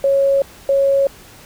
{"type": "tone pair in turn", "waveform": "sine", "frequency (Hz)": [551, 551], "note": ["C#5", "C#5"], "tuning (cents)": [-11, -11], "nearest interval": "unison", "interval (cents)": 0, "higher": "neither", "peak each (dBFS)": -11, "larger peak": "neither", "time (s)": [[0.04, 0.42], [0.69, 1.07]], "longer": "neither", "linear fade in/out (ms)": 2, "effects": ["pink hiss -42 dBFS RMS until 1.45 s"]}